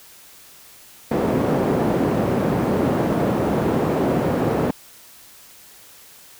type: band-pass noise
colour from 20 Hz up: white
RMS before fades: -20 dBFS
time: 1.11-4.71 s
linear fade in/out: 5 ms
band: 120 to 450 Hz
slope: 12 dB/octave
effects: white hiss -46 dBFS RMS until 6.39 s